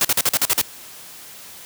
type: noise bursts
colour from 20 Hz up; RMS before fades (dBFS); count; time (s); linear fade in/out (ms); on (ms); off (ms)
white; -17; 8; 0.01-0.615; 2; 38; 43
effects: white hiss -40 dBFS RMS until 1.65 s + high-pass 60 Hz 12 dB/octave